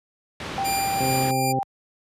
pink low-pass noise, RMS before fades -32 dBFS, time 0.4-1.31 s, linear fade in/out 2 ms, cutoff 4300 Hz, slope 12 dB/octave
sine tone with pitch glide, 784 to 789.9 Hz, G5 to G5, 0 to +13 cents, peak -23 dBFS, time 0.58-1.63 s, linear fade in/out 0 ms, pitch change +13 cents, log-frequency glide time 0.94-1.31 s
10% pulse tone with tremolo, 2389 Hz, D7, 29 cents sharp, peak -16 dBFS, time 0.64-1.53 s, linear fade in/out 20 ms, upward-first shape sine, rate 2.5 Hz, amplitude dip 45%
harmonic tone, 131.5 Hz, C3, 9 cents sharp, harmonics 1 / 2 / 3 / 4, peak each -26 / -28 / -31 / -30 dBFS, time 1-1.59 s, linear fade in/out 2 ms
effects high-pass 80 Hz 12 dB/octave + resampled to 32000 Hz

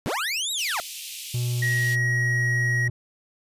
25% pulse linear two-way sweep, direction up then down, 88.8 to 3929 to 623 Hz, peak -21 dBFS, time 0.06-0.8 s, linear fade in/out 0 ms, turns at 0.52 s
pink high-pass noise, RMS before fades -36 dBFS, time 0.57-1.96 s, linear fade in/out 20 ms, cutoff 2500 Hz, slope 48 dB/octave
triangle tone with pitch glide, 122 to 121.09 Hz, B2 to B2, -21 to -34 cents, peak -21 dBFS, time 1.34-2.9 s, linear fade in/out 5 ms, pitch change -13 cents, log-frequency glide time 1.5-2.47 s
triangle tone, 1898 Hz, A#6, 31 cents sharp, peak -21 dBFS, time 1.62-2.88 s, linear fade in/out 5 ms
effects resampled to 32000 Hz

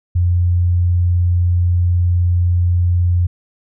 sine tone, 88.1 Hz, F2, 16 cents sharp, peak -11 dBFS, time 0.15-3.27 s, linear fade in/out 10 ms, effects none

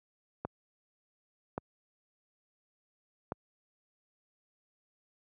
clicks, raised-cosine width 1 ms, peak -20 dBFS, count 3, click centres 0.45 / 1.579 / 3.321 s, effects high-pass 80 Hz 12 dB/octave

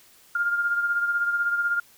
sine beating tone pair, 1405 / 1421 Hz, F6 / F6, +10 / +30 cents, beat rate 16 Hz, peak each -22 / -31 dBFS, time 0.35-1.8 s, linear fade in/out 5 ms, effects white hiss -55 dBFS RMS until 1.97 s

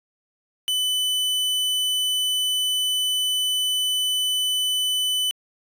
45% pulse tone, 3000 Hz, F#7, 23 cents sharp, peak -20 dBFS, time 0.68-5.31 s, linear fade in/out 0 ms, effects resampled to 32000 Hz

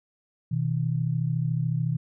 sine tone pair together, 124.76 / 158.6 Hz, B2 / D#3, +18 / +33 cents, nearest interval major third, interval 415 cents, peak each -26 dBFS, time 0.51-1.97 s, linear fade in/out 10 ms, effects none

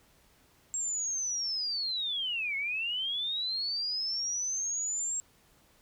sine linear two-way sweep, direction down then up, 7580 to 2160 to 7580 Hz, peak -30 dBFS, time 0.74-5.2 s, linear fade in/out 0 ms, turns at 2.56 s, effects pink hiss -64 dBFS RMS until 5.81 s

